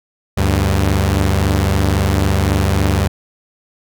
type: tone pair together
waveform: sawtooth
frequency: 74.2 / 97.93 Hz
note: D2 / G2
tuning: +18 / -1 cents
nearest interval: perfect fourth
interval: 481 cents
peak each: -12 / -11 dBFS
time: 0.37-3.08 s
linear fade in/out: 10 ms
effects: none